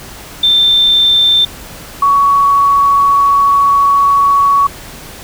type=tone pair in turn; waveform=sine; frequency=3569 / 1121.4 Hz; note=A7 / C#6; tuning=+24 / +20 cents; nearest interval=octave + minor sixth; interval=2004 cents; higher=first; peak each=-6 dBFS; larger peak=neither; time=0.43-1.45 / 2.02-4.67 s; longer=second; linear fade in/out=5 ms; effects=pink hiss -31 dBFS RMS until 5.23 s